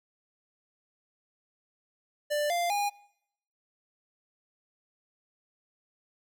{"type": "tone with pitch steps", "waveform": "square", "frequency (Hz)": [591, 694.7, 816.7], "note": ["D5", "F5", "G#5"], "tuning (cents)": [11, -9, -29], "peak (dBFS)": -27, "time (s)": [2.3, 2.9], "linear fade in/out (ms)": 20, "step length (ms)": 200, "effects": ["noise-tail reverb RT60 0.8 s tail -24 dB re dry"]}